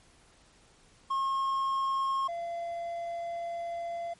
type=tone pair in turn; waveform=triangle; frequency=1079 / 683.1 Hz; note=C#6 / F5; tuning=-47 / -38 cents; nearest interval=minor sixth; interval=791 cents; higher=first; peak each=-25 / -31 dBFS; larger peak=first; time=1.1-2.28 / 2.28-4.14 s; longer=second; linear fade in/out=10 ms; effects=pink hiss -61 dBFS RMS until 4.19 s + MP3 48 kbps